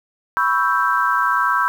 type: chord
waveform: sine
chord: C# half-diminished seventh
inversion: third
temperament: equal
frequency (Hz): 987.8 / 1108.7 / 1318.5 / 1568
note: B5 / C#6 / E6 / G6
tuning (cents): 0 / 0 / 0 / 0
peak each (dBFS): -21 / -21 / -20 / -20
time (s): 0.37-1.68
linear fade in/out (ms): 0
effects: 7-bit